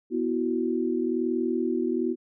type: chord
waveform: sine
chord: B suspended fourth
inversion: none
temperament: just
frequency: 246.9 / 329.3 / 370.4 Hz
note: B3 / E4 / F#4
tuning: 0 / -2 / +2 cents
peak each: -28 dBFS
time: 0.1-2.16 s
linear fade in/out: 50 ms
effects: none